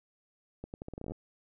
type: accelerating click train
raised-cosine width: 2 ms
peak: -27 dBFS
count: 13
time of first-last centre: 0.64-1.119 s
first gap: 99 ms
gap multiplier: 0.81
effects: none